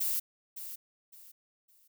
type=noise with echo; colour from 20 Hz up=violet; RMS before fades=-31 dBFS; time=0-0.2 s; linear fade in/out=10 ms; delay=560 ms; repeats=3; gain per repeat=-11 dB; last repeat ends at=1.88 s; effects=none